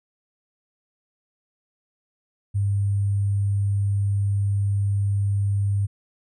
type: tone with sample-and-hold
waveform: sine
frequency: 100 Hz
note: G2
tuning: 35 cents sharp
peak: -19 dBFS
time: 2.54-5.87 s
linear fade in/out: 20 ms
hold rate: 8820 Hz
effects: resampled to 24000 Hz